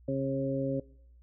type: harmonic tone with a mistuned harmonic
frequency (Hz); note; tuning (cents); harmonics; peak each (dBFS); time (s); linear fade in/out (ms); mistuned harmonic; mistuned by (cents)
135.5; C#3; -39; 1 / 2 / 3 / 4; -34 / -32 / -39 / -32; 0.08-0.8; 5; 1; +20
effects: noise-tail reverb RT60 0.7 s tail -23 dB re dry + added 60 Hz sine -54 dBFS peak until 1.22 s